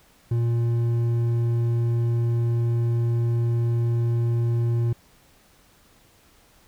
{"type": "tone with hard clipping", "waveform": "triangle", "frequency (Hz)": 117.4, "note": "A#2", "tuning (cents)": 13, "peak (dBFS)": -21, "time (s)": [0.31, 4.93], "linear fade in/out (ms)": 5, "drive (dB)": 9, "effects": ["pink hiss -57 dBFS RMS until 6.67 s"]}